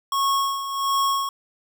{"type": "tone with tremolo", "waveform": "square", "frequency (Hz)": 1098, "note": "C#6", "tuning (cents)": -17, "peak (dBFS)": -19, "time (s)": [0.12, 1.29], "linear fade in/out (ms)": 2, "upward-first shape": "sine", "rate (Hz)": 1.4, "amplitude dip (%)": 65, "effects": []}